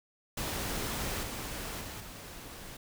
pink noise with level steps, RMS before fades -35 / -39 / -42 / -46 dBFS, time 0.37-2.77 s, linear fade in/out 5 ms, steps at 1.23 / 1.81 / 2 s, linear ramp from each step 2 ms, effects none

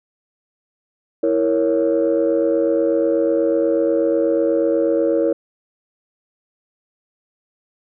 sine chord, A# diminished, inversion second, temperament equal, 329.6 / 466.2 / 554.4 Hz, E4 / A#4 / C#5, 0 / 0 / 0 cents, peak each -18 dBFS, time 1.23-5.33 s, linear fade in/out 5 ms, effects tanh soft clip ceiling -8 dBFS

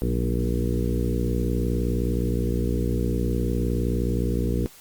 harmonic tone with a mistuned harmonic, 59.5 Hz, A#1, 36 cents sharp, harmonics 1 / 2 / 3 / 4 / 5 / 6 / 7 / 8, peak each -25 / -28 / -30 / -31 / -32 / -33 / -33 / -34 dBFS, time 0.02-4.66 s, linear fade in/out 0 ms, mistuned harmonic 3, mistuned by +57 cents, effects white hiss -49 dBFS RMS until 4.8 s + Opus 32 kbps

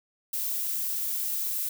violet noise, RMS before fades -30 dBFS, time 0.33-1.69 s, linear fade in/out 5 ms, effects none

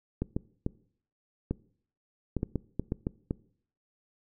clicks, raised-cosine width 3 ms, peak -16 dBFS, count 11, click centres 0.22 / 0.365 / 0.664 / 1.51 / 2.367 / 2.431 / 2.557 / 2.796 / 2.921 / 3.069 / 3.309 s, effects noise-tail reverb RT60 0.6 s tail -22 dB re dry

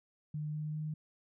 sine tone with pitch steps, 151.2 / 152.52 / 153.84 Hz, D#3 / D#3 / D#3, -49 / -34 / -19 cents, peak -35 dBFS, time 0.34-0.94 s, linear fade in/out 5 ms, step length 200 ms, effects none

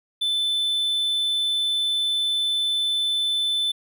triangle tone, 3520 Hz, A7, in tune, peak -19 dBFS, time 0.21-3.72 s, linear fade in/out 10 ms, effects none

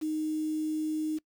sine tone with quantisation, 310 Hz, D#4, 6 cents flat, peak -28 dBFS, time 0.01-1.19 s, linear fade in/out 20 ms, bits 8, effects noise-tail reverb RT60 0.1 s tail -23 dB re dry

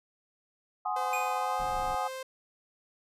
sine chord, Ab dominant seventh, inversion third, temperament equal, 740 / 830.6 / 1046.5 / 1244.5 Hz, Gb5 / Ab5 / C6 / Eb6, 0 / 0 / 0 / 0 cents, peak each -33 / -33 / -38 / -35 dBFS, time 0.85-2.08 s, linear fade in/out 10 ms
sawtooth tone with pitch glide, 513 to 523.5 Hz, C5 to C5, -34 to +1 cents, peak -33 dBFS, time 0.96-2.23 s, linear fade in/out 5 ms, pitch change +35 cents, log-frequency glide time 1.34-1.65 s
square tone with exponential decay, 2474 Hz, D#7, 10 cents flat, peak -31 dBFS, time 1.13-1.69 s, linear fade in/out 2 ms, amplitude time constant 120 ms
brown noise, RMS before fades -42 dBFS, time 1.59-1.95 s, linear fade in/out 5 ms
effects resampled to 32000 Hz

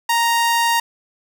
sawtooth tone, 932.3 Hz, A#5, in tune, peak -11 dBFS, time 0.09-0.8 s, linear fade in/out 5 ms, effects none

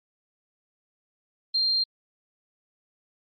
sine tone, 4186 Hz, C8, in tune, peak -21 dBFS, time 1.54-1.84 s, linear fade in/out 10 ms, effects Opus 48 kbps

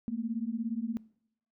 sine beating tone pair, 220 / 237 Hz, A3 / A#3, 0 / +29 cents, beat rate 17 Hz, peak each -35 / -34 dBFS, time 0.08-0.97 s, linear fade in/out 0 ms, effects noise-tail reverb RT60 0.7 s tail -22 dB re dry

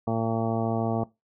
harmonic tone, 113.4 Hz, A#2, 47 cents flat, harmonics 1 / 2 / 3 / 4 / 5 / 6 / 7 / 8 / 10, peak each -30 / -28 / -34 / -32 / -37 / -32 / -35 / -39 / -40 dBFS, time 0.07-1.04 s, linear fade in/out 5 ms, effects noise-tail reverb RT60 0.2 s tail -19 dB re dry

